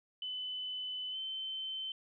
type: tone with pitch glide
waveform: sine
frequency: 3014 to 3081 Hz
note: F#7 to G7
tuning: +31 to -31 cents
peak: -37 dBFS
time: 0.22-1.92 s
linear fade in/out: 2 ms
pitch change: +38 cents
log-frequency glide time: 1.11-1.17 s
effects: none